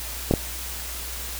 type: clicks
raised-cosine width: 2 ms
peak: -5 dBFS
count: 2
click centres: 0.311 / 0.338 s
effects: added 60 Hz sine -36 dBFS peak until 1.39 s + white hiss -34 dBFS RMS until 1.39 s